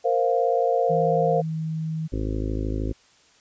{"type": "chord", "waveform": "sine", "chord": "Bb suspended second", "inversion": "none", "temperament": "just", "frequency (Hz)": [466.2, 524.4, 699.2], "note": ["Bb4", "C5", "F5"], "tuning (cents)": [0, 4, 2], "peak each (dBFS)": -23, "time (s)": [0.04, 1.42], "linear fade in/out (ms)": 20}
{"type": "tone with pitch glide", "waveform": "sine", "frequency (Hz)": [161.7, 159.01], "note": ["E3", "D#3"], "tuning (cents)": [-33, 38], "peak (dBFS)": -25, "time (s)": [0.89, 2.08], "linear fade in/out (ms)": 20, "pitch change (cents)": -29, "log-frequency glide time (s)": [1.19, 1.56]}
{"type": "harmonic tone", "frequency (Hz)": 53, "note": "G#1", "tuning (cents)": 36, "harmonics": [1, 2, 3, 4, 5, 6, 7, 8, 9, 10], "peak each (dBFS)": [-27, -30, -40, -40, -32, -35, -35, -41, -41, -42], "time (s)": [2.12, 2.93], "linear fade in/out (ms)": 10}
{"effects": ["white hiss -57 dBFS RMS until 3.4 s", "resampled to 16000 Hz"]}